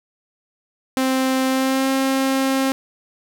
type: tone with pitch glide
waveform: sawtooth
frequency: 262 to 267.4 Hz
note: C4 to C4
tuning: +2 to +38 cents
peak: -13 dBFS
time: 0.97-2.72 s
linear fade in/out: 0 ms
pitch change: +36 cents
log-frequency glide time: 1.48-1.89 s
effects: none